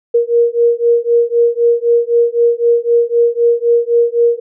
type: beating tone pair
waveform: sine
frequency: 469.2 / 473.1 Hz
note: A#4 / A#4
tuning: +11 / +26 cents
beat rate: 3.9 Hz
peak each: -12 dBFS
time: 0.14-4.4 s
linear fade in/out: 10 ms
effects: none